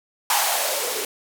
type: noise with band-pass filter sweep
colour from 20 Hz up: violet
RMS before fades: -23 dBFS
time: 0.3-1.05 s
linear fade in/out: 2 ms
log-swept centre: 920 to 390 Hz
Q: 5
effects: none